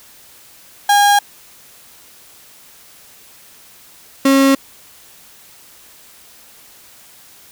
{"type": "tone pair in turn", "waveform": "35% pulse", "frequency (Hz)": [815, 272], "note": ["G#5", "C#4"], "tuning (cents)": [-33, -33], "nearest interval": "octave + perfect fifth", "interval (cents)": 1900, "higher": "first", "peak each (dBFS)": -7, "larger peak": "neither", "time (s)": [[0.89, 1.19], [4.25, 4.55]], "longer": "neither", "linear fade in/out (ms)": 5, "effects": ["white hiss -44 dBFS RMS until 7.51 s"]}